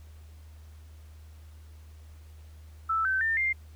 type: tone with pitch steps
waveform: sine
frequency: 1318.5 / 1541 / 1801.1 / 2105 Hz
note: E6 / G6 / A6 / C7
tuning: 0 / -30 / +40 / +10 cents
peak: -24 dBFS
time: 2.89-3.53 s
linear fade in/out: 10 ms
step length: 160 ms
effects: added 77 Hz sine -46 dBFS peak until 3.75 s + pink hiss -62 dBFS RMS until 3.75 s